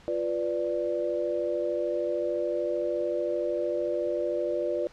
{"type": "chord", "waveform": "sine", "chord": "B diminished", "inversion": "second", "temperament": "equal", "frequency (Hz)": [349.2, 493.9, 587.3], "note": ["F4", "B4", "D5"], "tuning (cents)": [0, 0, 0], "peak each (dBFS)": [-31, -31, -29], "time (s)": [0.08, 4.87], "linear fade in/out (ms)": 0, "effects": ["pink hiss -54 dBFS RMS until 4.92 s", "low-pass 5000 Hz 12 dB/octave"]}